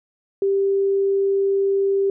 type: tone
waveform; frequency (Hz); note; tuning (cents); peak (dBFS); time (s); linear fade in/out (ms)
sine; 393.3; G4; +6; -16; 0.42-2.1; 2
effects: none